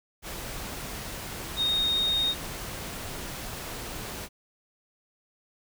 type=tone in noise; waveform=sine; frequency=3713 Hz; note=A#7; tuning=8 cents flat; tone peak=-23 dBFS; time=1.56-2.35 s; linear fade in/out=50 ms; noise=pink; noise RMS=-37 dBFS; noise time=0.22-4.29 s; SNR=+11 dB; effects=none